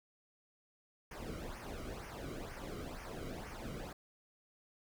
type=noise with flanger; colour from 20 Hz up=brown; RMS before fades=-45 dBFS; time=1.11-3.93 s; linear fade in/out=5 ms; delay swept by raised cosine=0.25 to 1.17 ms; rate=2.1 Hz; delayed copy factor=-0.75; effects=none